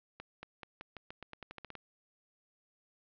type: accelerating click train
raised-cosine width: 0.3 ms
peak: -28 dBFS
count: 14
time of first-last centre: 0.2-1.753 s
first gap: 230 ms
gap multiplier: 0.88
effects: low-pass 4000 Hz 12 dB/octave